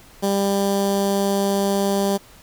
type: tone with notch filter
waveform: 15% pulse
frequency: 198.3 Hz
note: G3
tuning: 20 cents sharp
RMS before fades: -20 dBFS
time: 0.22-2.18 s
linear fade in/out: 20 ms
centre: 2100 Hz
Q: 0.99
effects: pink hiss -48 dBFS RMS until 2.42 s